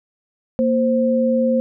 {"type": "tone pair together", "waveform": "sine", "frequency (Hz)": [233.1, 523.3], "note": ["A#3", "C5"], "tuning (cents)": [0, 0], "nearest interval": "octave + major second", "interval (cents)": 1400, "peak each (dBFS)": -17, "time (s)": [0.59, 1.6], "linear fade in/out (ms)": 0, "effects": []}